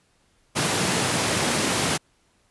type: high-pass noise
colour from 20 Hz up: pink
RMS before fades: -23 dBFS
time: 0.55-1.98 s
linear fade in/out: 20 ms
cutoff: 110 Hz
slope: 24 dB/octave
effects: pink hiss -64 dBFS RMS until 2.5 s + resampled to 24000 Hz